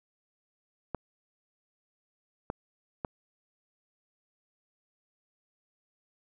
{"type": "clicks", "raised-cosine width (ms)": 1, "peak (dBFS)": -18, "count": 3, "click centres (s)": [0.947, 2.501, 3.048], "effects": []}